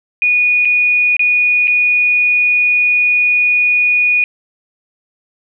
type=tone with dropouts; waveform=sine; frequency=2460 Hz; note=D#7; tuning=20 cents flat; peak=-9 dBFS; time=0.22-4.24 s; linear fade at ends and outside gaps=1 ms; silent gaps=0.65-0.654 / 1.167-1.194 / 1.673-1.679 s; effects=none